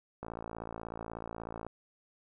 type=click train; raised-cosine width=1 ms; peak=-26 dBFS; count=82; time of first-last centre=0.23-1.666 s; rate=56.4 Hz; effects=none